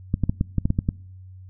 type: clicks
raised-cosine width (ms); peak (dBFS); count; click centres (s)
5; -8; 9; 0.141 / 0.237 / 0.295 / 0.411 / 0.583 / 0.655 / 0.704 / 0.789 / 0.889
effects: noise-tail reverb RT60 0.8 s tail -26 dB re dry + added 93 Hz sine -40 dBFS peak until 1.49 s